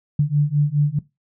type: beating tone pair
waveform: sine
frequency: 144.3 / 149.1 Hz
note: D3 / D3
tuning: -30 / +27 cents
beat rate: 4.8 Hz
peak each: -18 dBFS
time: 0.19-0.99 s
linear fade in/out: 5 ms
effects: noise-tail reverb RT60 0.2 s tail -18 dB re dry